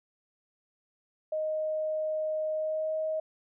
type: tone with pitch glide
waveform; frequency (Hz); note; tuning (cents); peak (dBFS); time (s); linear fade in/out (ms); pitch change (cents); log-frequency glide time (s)
sine; 622.3 to 629.2; D#5 to D#5; 0 to +19; -28; 1.32-3.2; 5; +19; 2.53-2.95
effects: none